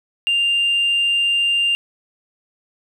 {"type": "tone with tanh clipping", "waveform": "triangle", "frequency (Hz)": 2794, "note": "F7", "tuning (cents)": 0, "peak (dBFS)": -15, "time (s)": [0.27, 1.75], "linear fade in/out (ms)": 0, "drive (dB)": 5, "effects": []}